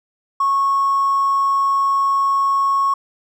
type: tone with hard clipping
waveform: triangle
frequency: 1100 Hz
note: C#6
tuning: 14 cents flat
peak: -14 dBFS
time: 0.4-2.94 s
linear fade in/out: 5 ms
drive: 3 dB
effects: none